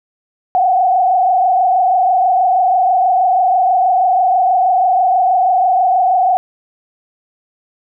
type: tone with frequency modulation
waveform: sine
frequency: 740 Hz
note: F#5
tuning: in tune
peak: -9 dBFS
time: 0.55-6.37 s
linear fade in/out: 0 ms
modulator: 26.2 Hz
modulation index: 1.3
effects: none